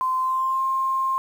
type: tone with pitch glide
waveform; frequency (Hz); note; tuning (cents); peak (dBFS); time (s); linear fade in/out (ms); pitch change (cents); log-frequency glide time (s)
sine; 1034 to 1060; C6 to C6; -21 to +22; -20; 0.01-1.18; 0; +43; 0.18-0.62
effects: 8-bit